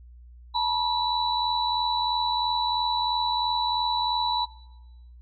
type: tone cluster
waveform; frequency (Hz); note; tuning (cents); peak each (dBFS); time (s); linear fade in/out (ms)
sine; 881 / 964 / 3950; A5 / B5 / B7; +2 / -42 / 0; -29 / -25 / -27; 0.54-4.46; 20
effects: noise-tail reverb RT60 1.0 s tail -20 dB re dry + added 60 Hz sine -45 dBFS peak until 5.21 s